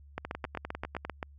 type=two click trains; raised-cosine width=0.5 ms; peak=-19 / -21 dBFS; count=9 / 9; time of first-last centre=0.18-1.228 / 0.25-1.05 s; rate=7.63 / 10 Hz; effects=added 71 Hz sine -51 dBFS peak until 1.38 s